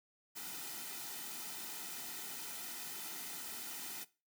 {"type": "noise with comb filter", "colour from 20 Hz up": "white", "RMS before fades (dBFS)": -45, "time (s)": [0.35, 4.05], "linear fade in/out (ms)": 20, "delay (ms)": 1.8, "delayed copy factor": -0.65, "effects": ["noise-tail reverb RT60 0.3 s tail -19 dB re dry", "high-pass 150 Hz 12 dB/octave"]}